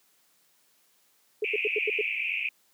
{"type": "tone bursts", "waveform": "sine", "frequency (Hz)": 425.1, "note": "G#4", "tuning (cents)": 40, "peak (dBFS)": -24, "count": 6, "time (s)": [1.42, 2.013], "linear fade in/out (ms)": 5, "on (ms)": 28, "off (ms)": 85}
{"type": "band-pass noise", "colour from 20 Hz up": "white", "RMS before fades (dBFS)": -30, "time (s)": [1.44, 2.49], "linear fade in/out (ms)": 5, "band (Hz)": [2300, 2600], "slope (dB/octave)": 96}
{"effects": ["white hiss -66 dBFS RMS until 2.73 s", "high-pass 150 Hz 12 dB/octave"]}